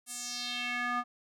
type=tone with band-pass filter sweep; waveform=square; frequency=243.9 Hz; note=B3; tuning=21 cents flat; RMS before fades=-35 dBFS; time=0.06-1.04 s; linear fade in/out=50 ms; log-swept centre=9700 to 1100 Hz; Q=2.8; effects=none